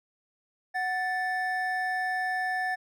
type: tone pair together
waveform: triangle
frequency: 740 / 1760 Hz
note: F#5 / A6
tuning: 0 / 0 cents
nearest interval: octave + minor third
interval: 1500 cents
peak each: -28 dBFS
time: 0.74-2.76 s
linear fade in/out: 20 ms
effects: none